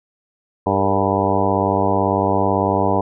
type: harmonic tone with a mistuned harmonic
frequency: 98 Hz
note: G2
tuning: in tune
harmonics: 1 / 2 / 3 / 4 / 5 / 6 / 7 / 8 / 9 / 10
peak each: -24 / -24 / -24 / -24 / -24 / -24 / -24 / -24 / -24 / -24 dBFS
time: 0.66-3.01 s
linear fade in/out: 5 ms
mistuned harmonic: 5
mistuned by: -62 cents
effects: none